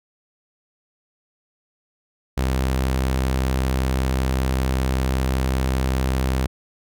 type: tone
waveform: sawtooth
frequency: 65.2 Hz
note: C2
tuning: 5 cents flat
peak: -15 dBFS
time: 2.37-6.47 s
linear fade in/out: 10 ms
effects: none